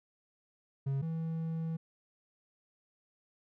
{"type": "tone pair in turn", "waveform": "triangle", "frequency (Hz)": [136.8, 162.68], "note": ["C#3", "E3"], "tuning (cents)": [-23, -23], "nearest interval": "minor third", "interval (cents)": 300, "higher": "second", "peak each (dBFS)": [-28, -31], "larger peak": "first", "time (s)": [[0.86, 1.02], [1.02, 1.77]], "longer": "second", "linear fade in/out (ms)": 10, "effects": []}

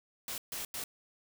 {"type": "noise bursts at uneven times", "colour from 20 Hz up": "white", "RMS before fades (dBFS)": -39, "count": 3, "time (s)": [[0.28, 0.38], [0.52, 0.65], [0.74, 0.84]], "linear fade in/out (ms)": 2, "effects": []}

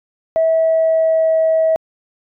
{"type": "tone with pitch glide", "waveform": "sine", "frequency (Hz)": [649, 643.4], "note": ["E5", "E5"], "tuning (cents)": [-27, -42], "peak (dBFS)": -10, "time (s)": [0.36, 1.76], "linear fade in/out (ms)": 0, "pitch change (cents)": -15, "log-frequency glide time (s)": [0.49, 1.37], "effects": ["tanh soft clip ceiling -7 dBFS"]}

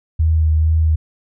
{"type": "tone with vibrato", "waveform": "sine", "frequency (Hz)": 79.1, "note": "D#2", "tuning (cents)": 29, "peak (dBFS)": -11, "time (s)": [0.19, 0.96], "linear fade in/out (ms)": 10, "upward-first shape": "sine", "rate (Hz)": 2.2, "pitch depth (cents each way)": 21, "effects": []}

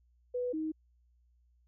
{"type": "tone pair in turn", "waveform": "sine", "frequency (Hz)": [493.9, 314.1], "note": ["B4", "D#4"], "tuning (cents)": [0, 16], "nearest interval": "minor sixth", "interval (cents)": 784, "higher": "first", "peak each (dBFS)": [-31, -32], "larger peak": "first", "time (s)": [[0.34, 0.53], [0.53, 0.72]], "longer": "neither", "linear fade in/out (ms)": 10, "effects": ["added 60 Hz sine -65 dBFS peak until 1.67 s"]}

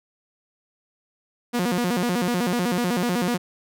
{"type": "tone with vibrato", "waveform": "sawtooth", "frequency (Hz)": 207.7, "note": "G#3", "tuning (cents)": 0, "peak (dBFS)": -17, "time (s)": [1.53, 3.38], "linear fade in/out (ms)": 20, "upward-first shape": "square", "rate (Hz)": 8, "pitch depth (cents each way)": 260, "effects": []}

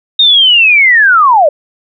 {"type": "linear sweep", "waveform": "sine", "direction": "down", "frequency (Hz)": [3729, 554], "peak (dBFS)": -3, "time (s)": [0.19, 1.49], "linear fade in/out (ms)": 5, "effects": []}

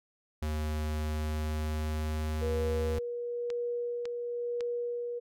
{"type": "tone with pitch glide", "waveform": "square", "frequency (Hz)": [76.6, 77.62], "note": ["D#2", "D#2"], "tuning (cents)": [-27, -4], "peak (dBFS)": -31, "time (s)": [0.42, 2.99], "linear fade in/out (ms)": 5, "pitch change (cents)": 23, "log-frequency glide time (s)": [0.88, 2.67]}
{"type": "tone with tremolo", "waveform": "sine", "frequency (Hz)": 479.6, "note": "A#4", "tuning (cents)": 49, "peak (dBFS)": -30, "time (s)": [2.41, 5.2], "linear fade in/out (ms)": 20, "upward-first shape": "sine", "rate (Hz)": 1, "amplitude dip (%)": 30}
{"type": "click train", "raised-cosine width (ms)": 0.2, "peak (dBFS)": -25, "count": 4, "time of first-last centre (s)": [2.95, 4.607], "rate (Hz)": 1.81}
{"effects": []}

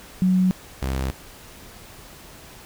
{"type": "tone pair in turn", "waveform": ["sine", "sawtooth"], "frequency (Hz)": [185, 66.11], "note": ["F#3", "C2"], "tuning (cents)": [0, 19], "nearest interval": "octave + tritone", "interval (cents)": 1781, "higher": "first", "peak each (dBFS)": [-15, -19], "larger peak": "first", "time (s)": [[0.22, 0.51], [0.82, 1.11]], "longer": "neither", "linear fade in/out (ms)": 0, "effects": ["pink hiss -44 dBFS RMS until 2.65 s"]}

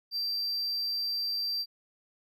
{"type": "tone", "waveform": "triangle", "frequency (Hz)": 4699, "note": "D8", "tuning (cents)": 0, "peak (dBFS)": -28, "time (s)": [0.11, 1.66], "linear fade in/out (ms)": 50, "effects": []}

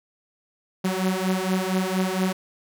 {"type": "beating tone pair", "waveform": "sawtooth", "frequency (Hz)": [185, 189.3], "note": ["F#3", "F#3"], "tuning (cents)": [0, 40], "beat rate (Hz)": 4.3, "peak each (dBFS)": -21, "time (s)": [0.84, 2.33], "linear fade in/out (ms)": 10, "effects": []}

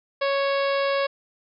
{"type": "harmonic tone with a mistuned harmonic", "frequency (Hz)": 554.4, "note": "C#5", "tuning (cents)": 0, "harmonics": [1, 2, 3, 4, 5, 6, 7, 8, 9], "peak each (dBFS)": [-22, -28, -32, -34, -36, -38, -39, -40, -41], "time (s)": [0.21, 1.07], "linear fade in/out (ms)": 10, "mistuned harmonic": 5, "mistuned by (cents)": -18, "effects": []}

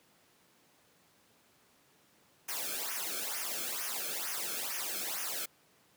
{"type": "noise with flanger", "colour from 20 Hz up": "white", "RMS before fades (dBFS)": -37, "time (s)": [2.48, 5.46], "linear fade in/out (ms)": 10, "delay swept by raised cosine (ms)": [0.24, 1.07], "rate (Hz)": 2.2, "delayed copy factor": -0.85, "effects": ["pink hiss -66 dBFS RMS until 5.96 s", "high-pass 150 Hz 12 dB/octave"]}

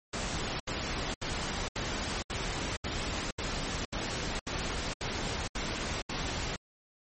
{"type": "noise bursts", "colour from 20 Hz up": "pink", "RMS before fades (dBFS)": -34, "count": 12, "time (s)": [0.13, 6.562], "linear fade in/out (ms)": 5, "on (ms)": 470, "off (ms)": 72, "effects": ["MP3 32 kbps"]}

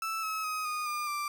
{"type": "tone with pitch steps", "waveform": "35% pulse", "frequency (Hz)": [1318.5, 1289.1, 1260.4, 1232.3, 1204.9, 1178], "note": ["E6", "E6", "D#6", "D#6", "D6", "D6"], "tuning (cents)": [0, -39, 22, -17, 44, 5], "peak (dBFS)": -30, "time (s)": [0.02, 1.28], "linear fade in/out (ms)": 2, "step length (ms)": 210, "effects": []}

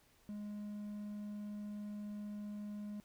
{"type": "tone", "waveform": "triangle", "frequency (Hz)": 207.7, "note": "G#3", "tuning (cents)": 0, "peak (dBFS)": -40, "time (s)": [0.29, 3], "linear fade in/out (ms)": 0, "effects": ["pink hiss -69 dBFS RMS until 3.04 s"]}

